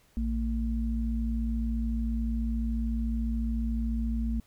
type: tone pair together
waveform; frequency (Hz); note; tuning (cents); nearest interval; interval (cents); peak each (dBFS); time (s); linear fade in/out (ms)
sine; 56.99 / 227.8; A#1 / A#3; -38 / -40; 2 octaves; 2398; -28 / -31; 0.17-4.4; 0
effects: pink hiss -64 dBFS RMS until 4.46 s